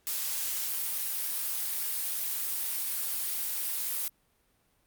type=noise; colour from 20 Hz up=blue; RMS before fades=-32 dBFS; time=0.07-4.08 s; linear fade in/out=0 ms; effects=pink hiss -70 dBFS RMS until 4.86 s + Opus 48 kbps